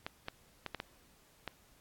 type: clicks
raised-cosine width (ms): 0.3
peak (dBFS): -22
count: 6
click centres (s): 0.065 / 0.284 / 0.663 / 0.747 / 0.801 / 1.477
effects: pink hiss -65 dBFS RMS until 1.8 s + AAC 64 kbps